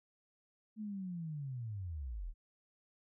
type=linear sweep; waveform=sine; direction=down; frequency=220.3 to 32.7 Hz; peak=-39 dBFS; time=0.76-2.34 s; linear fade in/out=50 ms; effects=none